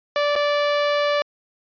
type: tone with dropouts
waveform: sawtooth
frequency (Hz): 583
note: D5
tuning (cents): -13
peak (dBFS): -14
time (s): 0.16-1.22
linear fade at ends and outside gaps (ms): 1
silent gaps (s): 0.355-0.361
effects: resampled to 11025 Hz